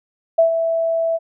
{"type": "tone with ADSR envelope", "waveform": "sine", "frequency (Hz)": 659.3, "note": "E5", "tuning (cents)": 0, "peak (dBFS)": -8, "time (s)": [0.38, 1.19], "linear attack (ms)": 10, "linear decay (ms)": 110, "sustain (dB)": -8, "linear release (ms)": 36, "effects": []}